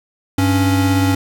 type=tone pair together; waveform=square; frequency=98.1 / 277.5 Hz; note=G2 / C#4; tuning=+2 / +2 cents; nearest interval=octave + tritone; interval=1800 cents; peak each=-16 dBFS; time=0.38-1.15 s; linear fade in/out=5 ms; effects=7-bit